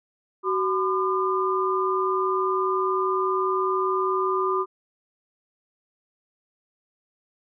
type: tone cluster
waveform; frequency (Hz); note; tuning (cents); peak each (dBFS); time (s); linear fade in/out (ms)
sine; 377.6 / 1013 / 1205; F#4 / B5 / D6; +35 / +44 / +44; -24 / -28 / -25; 0.43-4.66; 50
effects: none